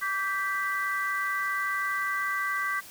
sine chord, G major, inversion second, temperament equal with one note detuned, 1157.1 / 1568 / 1975.5 Hz, D6 / G6 / B6, -26 / 0 / 0 cents, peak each -31 dBFS, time 0.01-2.81 s, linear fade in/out 20 ms, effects white hiss -47 dBFS RMS until 2.9 s

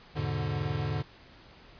square chord, E dominant seventh, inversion none, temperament equal, 82.41 / 103.83 / 123.47 / 146.83 Hz, E2 / G#2 / B2 / D3, 0 / 0 / 0 / 0 cents, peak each -39 / -35 / -38 / -33 dBFS, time 0.15-1.03 s, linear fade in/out 20 ms, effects pink hiss -54 dBFS RMS until 1.79 s + resampled to 11025 Hz

